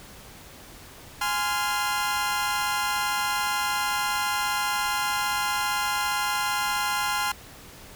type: chord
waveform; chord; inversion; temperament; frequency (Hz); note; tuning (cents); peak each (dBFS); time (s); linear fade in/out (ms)
sawtooth; F minor; first; equal with one note detuned; 830.6 / 1033.9 / 1396.9; Ab5 / C6 / F6; 0 / -21 / 0; -25; 1.21-7.32; 5
effects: pink hiss -46 dBFS RMS until 7.95 s